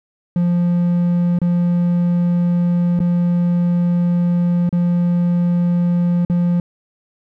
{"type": "tone with dropouts", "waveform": "triangle", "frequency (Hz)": 174.61, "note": "F3", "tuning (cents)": 0, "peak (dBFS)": -11, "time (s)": [0.36, 6.6], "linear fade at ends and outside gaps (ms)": 2, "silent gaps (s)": [[1.388, 1.416], [2.992, 3.002], [4.692, 4.727], [6.25, 6.298]], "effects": []}